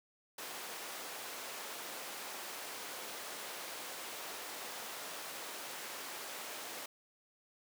pink high-pass noise, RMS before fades -45 dBFS, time 0.38-6.86 s, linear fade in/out 5 ms, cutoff 490 Hz, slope 12 dB/octave, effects none

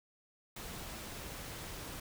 pink noise, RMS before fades -45 dBFS, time 0.56-2 s, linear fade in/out 5 ms, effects none

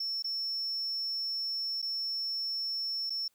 sine tone with dropouts, 5400 Hz, E8, 41 cents sharp, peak -29 dBFS, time 0-3.28 s, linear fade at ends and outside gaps 5 ms, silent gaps 0.224-0.243 / 1.818-1.825 / 3.097-3.103 s, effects tanh soft clip ceiling -30 dBFS + white hiss -73 dBFS RMS until 3.34 s

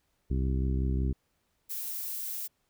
harmonic tone, 65.41 Hz, C2, in tune, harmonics 1 / 2 / 3 / 4 / 5 / 6, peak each -27 / -33 / -37 / -39 / -41 / -43 dBFS, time 0.3-1.13 s, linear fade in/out 10 ms
violet noise, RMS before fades -36 dBFS, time 1.69-2.48 s, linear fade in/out 20 ms
effects pink hiss -75 dBFS RMS until 2.69 s

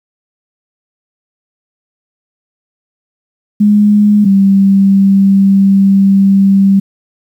sine tone pair in turn, 207.7 / 195.64 Hz, G#3 / G3, 0 / -3 cents, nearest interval minor second, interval 103 cents, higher first, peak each -4 dBFS, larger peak neither, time 3.6-4.25 / 4.25-6.8 s, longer second, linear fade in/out 10 ms, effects 7-bit

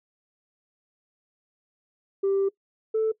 sine tone pair in turn, 392 / 440 Hz, G4 / A4, 0 / 0 cents, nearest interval major second, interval 200 cents, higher second, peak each -19 dBFS, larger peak neither, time 2.23-2.49 / 2.94-3.12 s, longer first, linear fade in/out 10 ms, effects noise-tail reverb RT60 0.1 s tail -21 dB re dry + tanh soft clip ceiling -18 dBFS

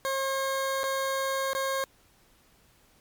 20% pulse tone with dropouts, 538 Hz, C5, 48 cents sharp, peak -22 dBFS, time 0.05-1.84 s, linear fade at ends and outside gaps 0 ms, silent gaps 0.833-0.839 / 1.533-1.55 s, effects pink hiss -62 dBFS RMS until 3 s + MP3 96 kbps

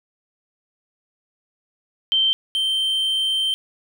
sine / triangle tone pair in turn, 3123 / 3123 Hz, G7 / G7, -7 / -7 cents, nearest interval unison, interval 0 cents, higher neither, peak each -15 / -17 dBFS, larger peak first, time 2.12-2.33 / 2.55-3.54 s, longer second, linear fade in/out 0 ms, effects none

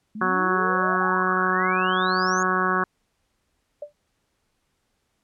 sine exponential sweep, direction up, 206.3 to 6750 Hz, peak -31 dBFS, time 0.15-2.43 s, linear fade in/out 5 ms
harmonic tone, 185 Hz, F#3, in tune, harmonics 1 / 2 / 3 / 4 / 5 / 6 / 7 / 8 / 9, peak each -29 / -28 / -36 / -32 / -34 / -24 / -28 / -27 / -29 dBFS, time 0.21-2.84 s, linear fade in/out 5 ms
sine tone with exponential decay, 588 Hz, D5, 2 cents sharp, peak -27 dBFS, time 3.82-3.93 s, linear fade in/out 5 ms, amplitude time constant 22 ms
effects pink hiss -72 dBFS RMS until 5.23 s + low-pass 11000 Hz 12 dB/octave

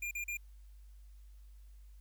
square tone bursts, 2404 Hz, D7, 40 cents sharp, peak -37 dBFS, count 3, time 0.02-0.371 s, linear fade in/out 5 ms, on 91 ms, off 39 ms, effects added 50 Hz sine -52 dBFS peak until 2 s + white hiss -74 dBFS RMS until 2 s

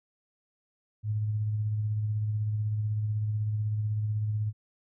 sine tone with tremolo, 106.6 Hz, G#2, 46 cents sharp, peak -25 dBFS, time 1.03-4.53 s, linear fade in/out 50 ms, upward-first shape sine, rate 16 Hz, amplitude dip 30%, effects none

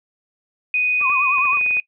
sine tone, 2489 Hz, D#7, in tune, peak -16 dBFS, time 0.74-1.8 s, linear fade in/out 2 ms
sine tone with vibrato, 1106 Hz, C#6, 4 cents flat, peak -20 dBFS, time 1-1.6 s, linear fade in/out 50 ms, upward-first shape triangle, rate 9.6 Hz, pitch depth 140 cents each way
clicks, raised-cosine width 0.5 ms, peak -22 dBFS, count 10, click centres 1.013 / 1.099 / 1.384 / 1.454 / 1.532 / 1.572 / 1.612 / 1.663 / 1.709 / 1.769 s
effects noise-tail reverb RT60 0.1 s tail -21 dB re dry

